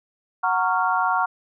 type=chord; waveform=sine; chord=Gb major seventh; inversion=none; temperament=just; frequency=740 / 925 / 1110 / 1387.5 Hz; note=Gb5 / Bb5 / Db6 / F6; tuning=0 / -14 / +2 / -12 cents; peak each=-24 dBFS; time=0.43-1.26 s; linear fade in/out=10 ms; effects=none